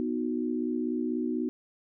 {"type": "chord", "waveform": "sine", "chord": "B major", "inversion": "none", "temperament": "equal with one note detuned", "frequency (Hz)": [246.9, 311.1, 367.4], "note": ["B3", "D#4", "F#4"], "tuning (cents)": [0, 0, -12], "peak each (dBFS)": [-30, -32, -34], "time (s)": [0, 1.49], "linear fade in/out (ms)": 0, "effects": []}